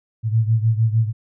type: beating tone pair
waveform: sine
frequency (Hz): 110.3 / 116.9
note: A2 / A#2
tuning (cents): +5 / +5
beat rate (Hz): 6.6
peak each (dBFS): -16 / -20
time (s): 0.23-1.13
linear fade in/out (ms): 50
effects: none